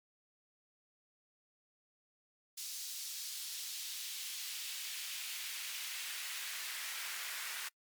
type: noise with high-pass filter sweep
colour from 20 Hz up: pink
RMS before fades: -43 dBFS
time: 2.57-7.69 s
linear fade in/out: 10 ms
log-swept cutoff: 4900 to 1600 Hz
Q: 1.2
effects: noise-tail reverb RT60 0.1 s tail -25 dB re dry + Opus 48 kbps